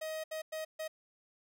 45% pulse tone bursts at uneven times, 630 Hz, D#5, 21 cents sharp, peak -37 dBFS, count 4, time 0.01-0.24 / 0.31-0.42 / 0.52-0.65 / 0.79-0.88 s, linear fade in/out 10 ms, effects none

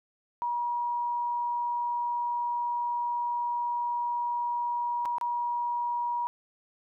sine tone with dropouts, 958 Hz, A#5, 47 cents sharp, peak -27 dBFS, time 0.42-6.27 s, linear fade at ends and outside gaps 0 ms, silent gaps 5.053-5.057 / 5.183-5.212 s, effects none

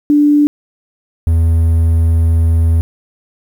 sine / triangle tone pair in turn, 293.7 / 82.25 Hz, D4 / E2, 0 / -3 cents, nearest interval octave + minor seventh, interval 2203 cents, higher first, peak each -6 dBFS, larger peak neither, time 0.1-0.47 / 1.27-2.81 s, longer second, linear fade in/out 0 ms, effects 7-bit

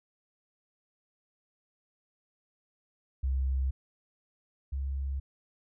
sine tone pair in turn, 66.1 / 68.15 Hz, C2 / C#2, +18 / -29 cents, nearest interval minor second, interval 53 cents, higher second, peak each -26 / -30 dBFS, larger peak first, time 3.23-3.71 / 4.72-5.2 s, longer neither, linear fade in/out 10 ms, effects none

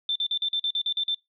sine tone bursts, 3556 Hz, A7, 18 cents sharp, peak -23 dBFS, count 10, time 0.09-1.146 s, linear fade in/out 2 ms, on 66 ms, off 44 ms, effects noise-tail reverb RT60 0.2 s tail -23 dB re dry

